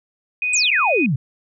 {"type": "tone", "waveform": "sine", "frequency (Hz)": 2489, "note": "D#7", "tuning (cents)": 0, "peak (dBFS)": -18, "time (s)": [0.42, 1.06], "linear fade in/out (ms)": 2}
{"type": "exponential sweep", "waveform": "sine", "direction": "down", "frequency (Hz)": [8400, 117.4], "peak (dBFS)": -16, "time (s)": [0.53, 1.16], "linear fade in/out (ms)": 5}
{"effects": []}